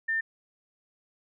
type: tone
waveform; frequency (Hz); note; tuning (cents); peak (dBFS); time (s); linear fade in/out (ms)
sine; 1800; A6; +39; -25; 0.08-0.21; 10
effects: none